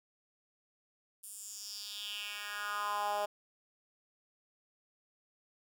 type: tone with high-pass filter sweep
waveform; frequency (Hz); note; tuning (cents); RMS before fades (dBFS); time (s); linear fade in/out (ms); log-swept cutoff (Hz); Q
10% pulse; 206.2; G#3; -12; -39; 1.23-3.26; 10; 9900 to 640; 3.5
effects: none